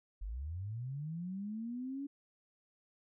sine linear sweep, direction up, 42.62 to 285.2 Hz, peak -38 dBFS, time 0.21-2.07 s, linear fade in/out 10 ms, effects none

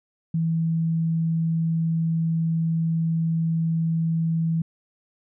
sine tone, 163.6 Hz, E3, 13 cents flat, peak -20 dBFS, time 0.34-4.62 s, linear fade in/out 5 ms, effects none

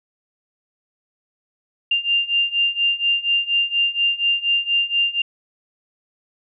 sine beating tone pair, 2791 / 2795.2 Hz, F7 / F7, -2 / +1 cents, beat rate 4.2 Hz, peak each -21 / -19 dBFS, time 1.91-5.22 s, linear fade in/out 5 ms, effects none

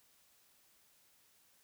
silence, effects white hiss -69 dBFS RMS until 1.63 s

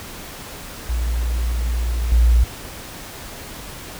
sine tone with level steps, 58.6 Hz, A#1, 10 cents sharp, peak -18 / -10 dBFS, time 0.89-2.44 s, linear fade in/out 5 ms, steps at 2.12 s, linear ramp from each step 2 ms, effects pink hiss -35 dBFS RMS until 3.99 s

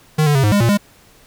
square tone with pitch steps, 154.3 / 147.1 / 135.5 / 104.7 / 203.5 / 116.9 / 203.9 Hz, D#3 / D3 / C#3 / G#2 / G#3 / A#2 / G#3, -14 / +3 / -39 / +15 / -35 / +5 / -32 cents, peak -12 dBFS, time 0.18-0.775 s, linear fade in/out 10 ms, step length 85 ms, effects pink hiss -49 dBFS RMS until 1.26 s

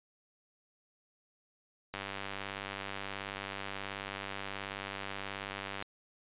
click train, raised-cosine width 0.3 ms, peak -22 dBFS, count 384, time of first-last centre 1.94-5.824 s, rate 98.6 Hz, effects resampled to 8000 Hz

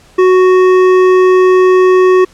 sine tone with hard clipping, 370 Hz, F#4, in tune, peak -6 dBFS, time 0.18-2.25 s, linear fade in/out 10 ms, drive 11 dB, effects pink hiss -44 dBFS RMS until 2.33 s + low-pass 9000 Hz 12 dB/octave

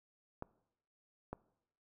clicks, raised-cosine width 1 ms, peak -27 dBFS, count 2, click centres 0.424 / 1.33 s, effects noise-tail reverb RT60 0.8 s tail -21 dB re dry

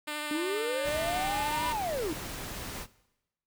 5% pulse tone with vibrato, 299.3 Hz, D4, 33 cents sharp, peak -22 dBFS, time 0.07-1.73 s, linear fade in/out 10 ms, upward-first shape sine, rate 13 Hz, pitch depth 14 cents each way
triangle linear two-way sweep, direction up then down, 290.1 to 987.8 to 290.1 Hz, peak -28 dBFS, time 0.31-2.13 s, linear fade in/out 2 ms, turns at 1.68 s
pink noise, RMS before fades -39 dBFS, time 0.83-2.87 s, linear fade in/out 50 ms
effects noise-tail reverb RT60 0.9 s tail -19 dB re dry

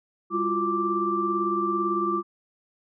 sine tone cluster, 200.2 / 342.5 / 360.4 / 1174 Hz, G3 / F4 / F#4 / D6, +37 / -34 / -45 / -1 cents, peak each -33 / -27 / -33 / -25 dBFS, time 0.3-2.23 s, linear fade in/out 50 ms, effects none

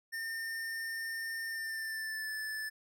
square tone with pitch glide, 1812 to 1747.2 Hz, A#6 to A6, -50 to -13 cents, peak -37 dBFS, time 0.12-2.7 s, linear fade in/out 20 ms, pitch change -63 cents, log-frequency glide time 1.47-2.3 s, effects none

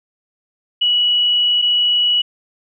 sine tone pair in turn, 2932 / 2932 Hz, F#7 / F#7, -16 / -16 cents, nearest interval unison, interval 0 cents, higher neither, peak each -12 dBFS, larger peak neither, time 0.81-1.62 / 1.62-2.22 s, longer first, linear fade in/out 10 ms, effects none

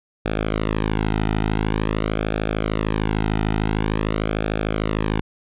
sawtooth tone with flanger, 53.3 Hz, G#1, 46 cents sharp, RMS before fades -22 dBFS, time 0.25-5.21 s, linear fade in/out 10 ms, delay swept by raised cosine 1 to 1.81 ms, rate 0.47 Hz, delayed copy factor -0.8, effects resampled to 8000 Hz

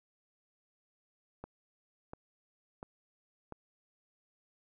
click train, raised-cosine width 1 ms, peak -29 dBFS, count 4, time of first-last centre 1.44-3.523 s, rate 1.44 Hz, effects none

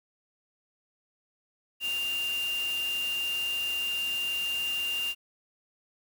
sine tone in noise, 2794 Hz, F7, in tune, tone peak -28 dBFS, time 1.8-5.15 s, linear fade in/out 50 ms, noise white, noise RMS -41 dBFS, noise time 1.8-5.15 s, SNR +10 dB, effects none

